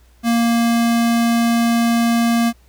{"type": "tone", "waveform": "square", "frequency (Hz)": 233.1, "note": "A#3", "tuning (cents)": 0, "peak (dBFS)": -14, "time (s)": [0.23, 2.53], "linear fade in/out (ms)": 50, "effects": ["added 60 Hz sine -48 dBFS peak until 2.68 s", "pink hiss -57 dBFS RMS until 2.68 s"]}